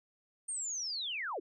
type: linear sweep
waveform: sine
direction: down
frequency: 8870 to 282.6 Hz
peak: -35 dBFS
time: 0.48-1.4 s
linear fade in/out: 10 ms
effects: none